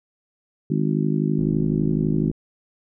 harmonic tone, 51.91 Hz, G#1, in tune, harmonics 3 / 4 / 5 / 6 / 7, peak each -22 / -24 / -26 / -28 / -29 dBFS, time 0.7-2.31 s, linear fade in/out 5 ms
click train, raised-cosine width 3 ms, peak -21 dBFS, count 58, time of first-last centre 1.39-2.314 s, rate 61.7 Hz
effects none

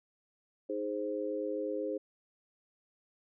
sine chord, Ab major, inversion second, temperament equal, 311.1 / 415.3 / 523.3 Hz, Eb4 / Ab4 / C5, 0 / 0 / 0 cents, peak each -38 / -37 / -36 dBFS, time 0.69-1.98 s, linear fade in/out 10 ms, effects none

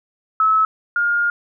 sine tone pair in turn, 1297 / 1416.4 Hz, E6 / F6, -28 / +24 cents, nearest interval major second, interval 152 cents, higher second, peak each -12 / -15 dBFS, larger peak first, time 0.4-0.65 / 0.96-1.3 s, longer second, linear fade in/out 2 ms, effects none

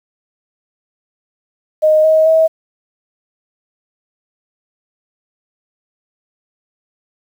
sine tone with pitch steps, 620 / 632 / 643 Hz, D#5 / D#5 / E5, -6 / +27 / -43 cents, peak -7 dBFS, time 1.82-2.48 s, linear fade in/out 20 ms, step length 220 ms, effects 7-bit

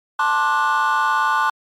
triangle chord, D dominant seventh, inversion second, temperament just, 881 / 1057.2 / 1174.7 / 1468.3 Hz, A5 / C6 / D6 / F#6, +2 / +18 / 0 / -14 cents, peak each -18 dBFS, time 0.19-1.5 s, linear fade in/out 5 ms, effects tanh soft clip ceiling -9 dBFS + MP3 96 kbps

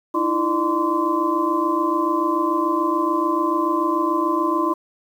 sine tone cluster, 308.5 / 335.4 / 601 / 1031 / 1146 Hz, D#4 / E4 / D5 / C6 / D6, -15 / +30 / +40 / -26 / -43 cents, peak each -25 / -22 / -29 / -21 / -29 dBFS, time 0.14-4.74 s, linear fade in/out 10 ms, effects 8-bit

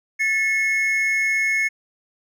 triangle tone pair together, 1760 / 2177 Hz, A6 / C#7, 0 / -32 cents, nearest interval major third, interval 368 cents, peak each -23 / -17 dBFS, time 0.19-1.69 s, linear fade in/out 20 ms, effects none

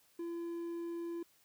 triangle tone, 339.4 Hz, F4, 49 cents flat, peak -36 dBFS, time 0.19-1.23 s, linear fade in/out 5 ms, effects white hiss -69 dBFS RMS until 1.44 s

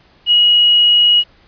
sine tone with quantisation, 2901 Hz, F#7, 35 cents flat, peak -7 dBFS, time 0.26-1.24 s, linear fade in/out 50 ms, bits 6, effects pink hiss -50 dBFS RMS until 1.47 s + resampled to 11025 Hz

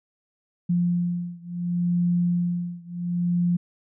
sine beating tone pair, 174.61 / 175.31 Hz, F3 / F3, 0 / +7 cents, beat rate 0.7 Hz, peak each -24 / -25 dBFS, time 0.69-3.57 s, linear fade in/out 10 ms, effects none

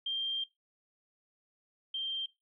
sine tone pair in turn, 3179 / 3161 Hz, G7 / G7, +24 / +14 cents, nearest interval unison, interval 10 cents, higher first, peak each -31 / -32 dBFS, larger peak first, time 0.06-0.44 / 1.94-2.26 s, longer first, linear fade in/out 5 ms, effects noise-tail reverb RT60 0.2 s tail -19 dB re dry

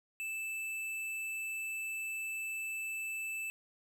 sine tone with tanh clipping, 2637 Hz, E7, in tune, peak -38 dBFS, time 0.2-3.5 s, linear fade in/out 0 ms, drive 15 dB, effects none

